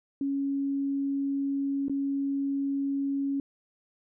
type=tone with dropouts; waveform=sine; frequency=277.2 Hz; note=C#4; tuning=in tune; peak=-26 dBFS; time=0.21-3.4 s; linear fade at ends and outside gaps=2 ms; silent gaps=1.883-1.896 s; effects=none